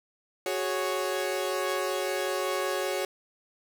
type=chord; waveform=sawtooth; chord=F# suspended second; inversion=none; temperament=equal; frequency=370 / 415.3 / 554.4 Hz; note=F#4 / G#4 / C#5; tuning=0 / 0 / 0 cents; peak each=-28 / -30 / -27 dBFS; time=0.46-3.05 s; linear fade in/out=2 ms; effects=none